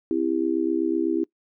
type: tone with amplitude modulation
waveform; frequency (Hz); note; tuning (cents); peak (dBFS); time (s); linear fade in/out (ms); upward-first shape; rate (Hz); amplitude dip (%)
sine; 328.9; E4; -4; -16; 0.11-1.24; 0; sine; 68; 100
effects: noise-tail reverb RT60 0.1 s tail -21 dB re dry